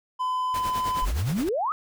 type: tone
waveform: triangle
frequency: 1013 Hz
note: B5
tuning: 44 cents sharp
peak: -22 dBFS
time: 0.19-1.06 s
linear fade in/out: 20 ms
type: noise with tremolo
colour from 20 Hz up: pink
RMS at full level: -34 dBFS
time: 0.54-1.49 s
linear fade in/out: 2 ms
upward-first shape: sine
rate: 9.6 Hz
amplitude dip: 70%
type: exponential sweep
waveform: sine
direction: up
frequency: 34.41 to 1318.5 Hz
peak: -23 dBFS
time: 1.02-1.72 s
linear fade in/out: 0 ms
effects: none